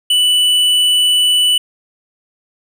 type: tone with tanh clipping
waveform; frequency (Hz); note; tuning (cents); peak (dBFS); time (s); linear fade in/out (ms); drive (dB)
sine; 2972; F#7; +7; -11; 0.1-1.58; 5; 11
effects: none